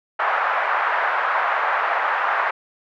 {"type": "band-pass noise", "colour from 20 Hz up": "white", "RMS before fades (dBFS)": -21, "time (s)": [0.19, 2.51], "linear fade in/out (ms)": 10, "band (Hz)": [680, 1600], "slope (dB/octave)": 24, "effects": []}